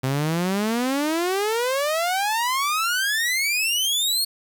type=exponential sweep; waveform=sawtooth; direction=up; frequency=127.8 to 4387 Hz; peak=-17 dBFS; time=0.03-4.25 s; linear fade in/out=10 ms; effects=8-bit